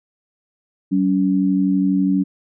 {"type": "tone pair together", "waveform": "sine", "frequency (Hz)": [189.9, 282.1], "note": ["F#3", "C#4"], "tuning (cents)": [45, 30], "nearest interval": "perfect fifth", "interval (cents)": 685, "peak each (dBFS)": -17, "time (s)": [0.91, 2.24], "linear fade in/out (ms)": 20, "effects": []}